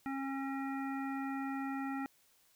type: harmonic tone with a mistuned harmonic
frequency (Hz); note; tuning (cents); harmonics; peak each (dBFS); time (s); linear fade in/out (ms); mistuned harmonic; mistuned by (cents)
271.6; C#4; -35; 1 / 3 / 5 / 7 / 9; -37 / -43 / -46 / -48 / -54; 0.06-2.06; 0; 9; -19
effects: white hiss -69 dBFS RMS until 2.55 s